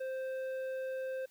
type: tone with tanh clipping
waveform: sine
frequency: 523.3 Hz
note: C5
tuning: in tune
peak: -37 dBFS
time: 0-1.26 s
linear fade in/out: 10 ms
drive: 9 dB
effects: white hiss -67 dBFS RMS until 1.3 s